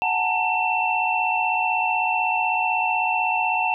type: tone cluster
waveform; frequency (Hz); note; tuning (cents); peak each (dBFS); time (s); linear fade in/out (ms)
sine; 740 / 850 / 906 / 2689; F#5 / G#5 / A#5 / E7; 0 / +40 / -50 / +34; -25 / -28 / -25 / -23; 0.02-3.74; 0
effects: none